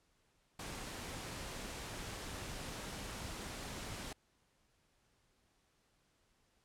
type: noise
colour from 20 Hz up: pink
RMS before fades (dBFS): -45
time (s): 0.59-4.13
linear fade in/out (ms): 5
effects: pink hiss -75 dBFS RMS until 6.64 s + low-pass 10000 Hz 12 dB/octave